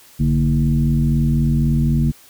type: tone with frequency modulation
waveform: sine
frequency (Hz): 146.83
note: D3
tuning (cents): 0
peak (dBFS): -13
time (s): 0.19-2.12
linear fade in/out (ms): 20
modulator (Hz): 83.9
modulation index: 1.1
effects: white hiss -47 dBFS RMS until 2.29 s